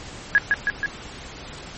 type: tone with echo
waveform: sine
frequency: 1663 Hz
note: G#6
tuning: 2 cents sharp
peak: -11 dBFS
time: 0.35-0.38 s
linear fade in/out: 0 ms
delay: 160 ms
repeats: 3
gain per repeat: -3 dB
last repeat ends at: 0.86 s
effects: pink hiss -38 dBFS RMS until 1.77 s + MP3 32 kbps